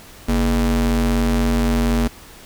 square ring-modulated tone, 92.5 Hz, F#2, in tune, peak -13 dBFS, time 0.28-2.08 s, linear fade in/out 10 ms, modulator 143 Hz, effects pink hiss -42 dBFS RMS until 2.45 s

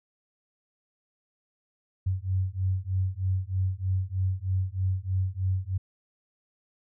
sine beating tone pair, 92.5 / 95.7 Hz, F#2 / G2, 0 / -41 cents, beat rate 3.2 Hz, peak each -28 / -28 dBFS, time 2.06-5.78 s, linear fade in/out 10 ms, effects none

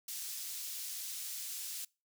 pink high-pass noise, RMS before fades -42 dBFS, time 0.08-1.85 s, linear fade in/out 5 ms, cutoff 5200 Hz, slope 12 dB/octave, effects noise-tail reverb RT60 0.3 s tail -25 dB re dry

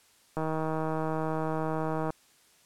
click train, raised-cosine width 1 ms, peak -18 dBFS, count 275, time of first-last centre 0.37-2.104 s, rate 158 Hz, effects white hiss -62 dBFS RMS until 2.65 s + low-pass 11000 Hz 12 dB/octave

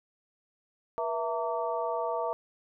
sine tone cluster, 481.2 / 661 / 913 / 1152 Hz, B4 / E5 / A#5 / D6, -45 / +5 / -36 / -34 cents, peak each -34 / -32 / -34 / -37 dBFS, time 0.98-2.33 s, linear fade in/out 0 ms, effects none

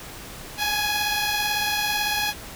10% pulse beating tone pair, 830.6 / 848.6 Hz, G#5 / G#5, 0 / +37 cents, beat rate 18 Hz, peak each -15 / -21 dBFS, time 0.57-2.34 s, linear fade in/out 50 ms, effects pink hiss -39 dBFS RMS until 2.55 s

